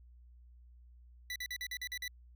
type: tone bursts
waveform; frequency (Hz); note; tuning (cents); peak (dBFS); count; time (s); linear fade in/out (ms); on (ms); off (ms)
25% pulse; 1975.5; B6; 0; -34; 8; 1.3-2.079; 2; 58; 45
effects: added 60 Hz sine -55 dBFS peak until 2.35 s